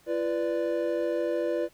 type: chord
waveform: triangle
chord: B diminished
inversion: second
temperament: equal with one note detuned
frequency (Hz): 341.3 / 493.9 / 587.3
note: F4 / B4 / D5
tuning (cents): -40 / 0 / 0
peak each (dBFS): -28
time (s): 0.06-1.69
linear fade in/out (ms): 50
effects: pink hiss -60 dBFS RMS until 1.73 s